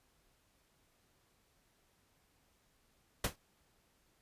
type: noise with exponential decay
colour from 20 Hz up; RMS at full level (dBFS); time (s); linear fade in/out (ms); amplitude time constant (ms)
pink; -28; 3.24-3.36; 5; 25
effects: pink hiss -73 dBFS RMS until 4.21 s + resampled to 32000 Hz